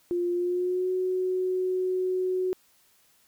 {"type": "tone with pitch glide", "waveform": "sine", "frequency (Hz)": [350.7, 369.6], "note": ["F4", "F#4"], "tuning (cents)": [7, -2], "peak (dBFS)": -24, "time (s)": [0.11, 2.53], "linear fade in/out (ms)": 0, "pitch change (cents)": 91, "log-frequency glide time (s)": [0.33, 0.9], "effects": ["white hiss -63 dBFS RMS until 3.27 s"]}